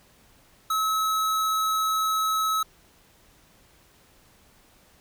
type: tone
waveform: square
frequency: 1291 Hz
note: E6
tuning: 37 cents flat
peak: -23 dBFS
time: 0.7-2.63 s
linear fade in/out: 5 ms
effects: pink hiss -58 dBFS RMS until 5 s